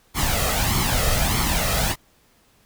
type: noise with flanger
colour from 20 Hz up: pink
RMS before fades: -21 dBFS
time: 0.14-1.96 s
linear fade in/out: 50 ms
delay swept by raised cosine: 0.92 to 1.59 ms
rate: 1.6 Hz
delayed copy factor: +0.65
effects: pink hiss -59 dBFS RMS until 2.65 s